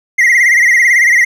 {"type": "tone with vibrato", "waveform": "triangle", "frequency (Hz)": 2000, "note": "B6", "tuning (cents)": 21, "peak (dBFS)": -4, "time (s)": [0.18, 1.25], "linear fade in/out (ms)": 10, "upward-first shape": "sine", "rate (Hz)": 18, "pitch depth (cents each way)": 110, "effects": []}